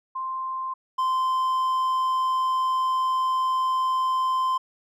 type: tone pair in turn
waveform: sine / triangle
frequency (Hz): 1046.5 / 1037.5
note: C6 / C6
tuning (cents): 0 / -15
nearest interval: unison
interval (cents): 15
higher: first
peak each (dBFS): -27 / -19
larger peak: second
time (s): 0.15-0.74 / 0.98-4.58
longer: second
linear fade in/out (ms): 10
effects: none